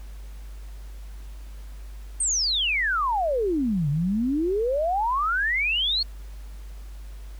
sine exponential two-way sweep, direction down then up, 8870 to 138.59 to 4420 Hz, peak -21 dBFS, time 2.2-6.03 s, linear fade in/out 5 ms, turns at 3.89 s, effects added 50 Hz sine -36 dBFS peak until 7.39 s + pink hiss -54 dBFS RMS until 7.39 s

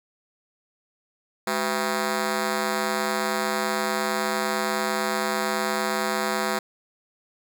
10% pulse ring-modulated tone, 293.7 Hz, D4, in tune, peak -12 dBFS, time 1.47-6.59 s, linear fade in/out 5 ms, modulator 82.4 Hz, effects none

